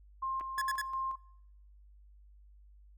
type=tone with tremolo; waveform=sine; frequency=1060 Hz; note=C6; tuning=22 cents sharp; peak=-32 dBFS; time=0.22-1.16 s; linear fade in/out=10 ms; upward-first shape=square; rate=2.8 Hz; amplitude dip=45%
type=clicks; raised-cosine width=0.5 ms; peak=-35 dBFS; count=2; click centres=0.409 / 0.412 s
type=tone bursts; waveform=45% pulse; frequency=1700 Hz; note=G#6; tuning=40 cents sharp; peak=-32 dBFS; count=3; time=0.58-0.815 s; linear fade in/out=2 ms; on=35 ms; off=65 ms
effects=noise-tail reverb RT60 0.9 s tail -26 dB re dry + added 50 Hz sine -55 dBFS peak until 2.97 s

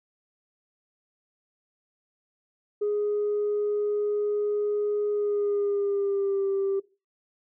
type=tone with pitch glide; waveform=sine; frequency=415.3 to 392 Hz; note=G#4 to G4; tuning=0 to 0 cents; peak=-22 dBFS; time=2.81-6.8 s; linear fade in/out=10 ms; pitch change=-100 cents; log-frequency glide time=5.11-6.47 s; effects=noise-tail reverb RT60 0.3 s tail -20 dB re dry + tanh soft clip ceiling -20 dBFS

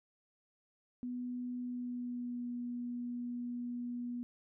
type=tone with pitch glide; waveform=sine; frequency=246.9 to 242.5 Hz; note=B3 to B3; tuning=0 to -31 cents; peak=-37 dBFS; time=1.03-4.23 s; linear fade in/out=0 ms; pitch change=-31 cents; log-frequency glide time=1.6-2.49 s; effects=none

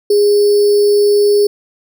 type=tone with sample-and-hold; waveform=sine; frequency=410.6 Hz; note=G#4; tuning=20 cents flat; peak=-7 dBFS; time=0.1-1.47 s; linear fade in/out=5 ms; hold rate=4900 Hz; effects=none

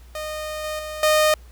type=tone with level steps; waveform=sawtooth; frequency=615 Hz; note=D#5; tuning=20 cents flat; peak=-24 / -22 / -26 / -11 dBFS; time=0.15-1.34 s; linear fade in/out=2 ms; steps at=0.64 / 0.79 / 1.03 s; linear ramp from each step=2 ms; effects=added 60 Hz sine -42 dBFS peak until 1.51 s + pink hiss -55 dBFS RMS until 1.51 s

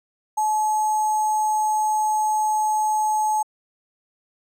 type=tone with sample-and-hold; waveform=sine; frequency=859 Hz; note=A5; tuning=42 cents flat; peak=-18 dBFS; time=0.37-3.43 s; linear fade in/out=10 ms; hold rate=7350 Hz; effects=low-pass 12000 Hz 12 dB/octave

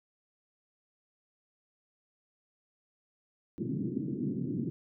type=band-pass noise; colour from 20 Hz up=white; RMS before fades=-34 dBFS; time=3.58-4.7 s; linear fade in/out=0 ms; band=120 to 340 Hz; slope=48 dB/octave; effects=none

